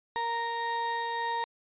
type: tone pair together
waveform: 35% pulse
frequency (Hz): 466.2 / 930.6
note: A#4 / A#5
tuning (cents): 0 / -3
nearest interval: octave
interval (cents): 1197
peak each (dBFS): -37 / -28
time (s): 0.16-1.44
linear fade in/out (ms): 0
effects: resampled to 8000 Hz